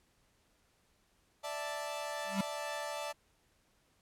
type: chord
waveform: sawtooth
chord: D suspended second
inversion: none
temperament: equal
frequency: 587.3 / 659.3 / 880 Hz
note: D5 / E5 / A5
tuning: 0 / 0 / 0 cents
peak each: -37 / -40 / -38 dBFS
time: 1.43-3.13 s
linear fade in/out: 20 ms
type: tone with exponential growth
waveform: square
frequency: 196 Hz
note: G3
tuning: in tune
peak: -27 dBFS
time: 2.24-2.41 s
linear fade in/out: 5 ms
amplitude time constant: 35 ms
effects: pink hiss -72 dBFS RMS until 4.01 s + low-pass 12000 Hz 12 dB/octave